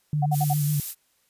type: tone with vibrato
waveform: sine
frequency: 147.1 Hz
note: D3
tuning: 3 cents sharp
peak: -21 dBFS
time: 0.13-0.8 s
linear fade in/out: 2 ms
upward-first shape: sine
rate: 7.3 Hz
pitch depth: 36 cents each way
type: tone bursts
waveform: sine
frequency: 740 Hz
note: F#5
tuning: in tune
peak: -22 dBFS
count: 4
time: 0.22-0.536 s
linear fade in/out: 10 ms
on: 40 ms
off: 52 ms
type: noise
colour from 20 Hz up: violet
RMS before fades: -29 dBFS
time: 0.31-0.95 s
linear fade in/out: 50 ms
effects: white hiss -67 dBFS RMS until 1.29 s + resampled to 32000 Hz